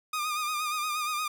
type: tone with vibrato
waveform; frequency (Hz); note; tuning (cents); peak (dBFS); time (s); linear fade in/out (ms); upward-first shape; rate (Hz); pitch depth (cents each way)
sawtooth; 1222; D#6; -32; -25; 0.13-1.28; 5; sine; 8.5; 48
effects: none